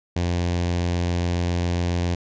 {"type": "tone with notch filter", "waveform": "sawtooth", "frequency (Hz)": 87.31, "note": "F2", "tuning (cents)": 0, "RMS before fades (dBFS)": -23, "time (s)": [0.16, 2.15], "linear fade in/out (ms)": 5, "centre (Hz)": 1300, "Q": 2, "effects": ["resampled to 16000 Hz"]}